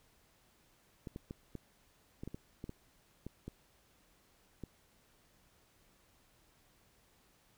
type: clicks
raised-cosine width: 3 ms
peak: -30 dBFS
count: 12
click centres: 1.072 / 1.161 / 1.309 / 1.553 / 2.235 / 2.276 / 2.345 / 2.641 / 2.694 / 3.266 / 3.48 / 4.637 s
effects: pink hiss -69 dBFS RMS until 7.57 s